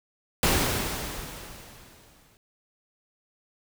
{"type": "noise with exponential decay", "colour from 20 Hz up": "pink", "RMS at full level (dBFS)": -21, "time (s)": [0.43, 2.37], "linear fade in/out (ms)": 1, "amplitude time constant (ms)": 420, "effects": []}